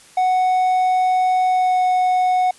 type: tone with pitch glide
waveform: triangle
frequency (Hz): 740 to 735.3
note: F#5 to F#5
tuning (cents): 0 to -11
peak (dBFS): -12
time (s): 0.17-2.51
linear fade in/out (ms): 5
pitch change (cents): -11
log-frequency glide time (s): 1.48-1.83
effects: white hiss -47 dBFS RMS until 2.58 s + resampled to 24000 Hz